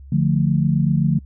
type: chord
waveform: sine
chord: D minor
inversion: none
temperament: equal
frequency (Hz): 146.83 / 174.61 / 220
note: D3 / F3 / A3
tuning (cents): 0 / 0 / 0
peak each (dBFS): -17 / -19 / -22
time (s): 0.12-1.19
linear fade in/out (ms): 5
effects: noise-tail reverb RT60 0.1 s tail -26 dB re dry + added 68 Hz sine -37 dBFS peak until 1.25 s